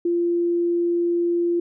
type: tone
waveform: sine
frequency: 344.8 Hz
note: F4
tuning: 22 cents flat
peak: -18 dBFS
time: 0.05-1.6 s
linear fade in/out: 5 ms
effects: none